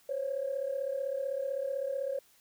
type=tone pair together; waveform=sine; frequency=518.6 / 554.4 Hz; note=C5 / C#5; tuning=-15 / 0 cents; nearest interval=minor second; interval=115 cents; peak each=-35 / -32 dBFS; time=0.09-2.19 s; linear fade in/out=5 ms; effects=tanh soft clip ceiling -24 dBFS + white hiss -64 dBFS RMS until 2.4 s